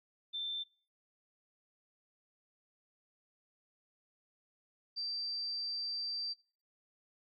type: tone pair in turn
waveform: sine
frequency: 3558 / 4684 Hz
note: A7 / D8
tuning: +19 / -5 cents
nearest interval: perfect fourth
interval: 476 cents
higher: second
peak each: -36 / -36 dBFS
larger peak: neither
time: 0.33-0.64 / 4.96-6.34 s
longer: second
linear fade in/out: 20 ms
effects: noise-tail reverb RT60 0.4 s tail -21 dB re dry + AAC 32 kbps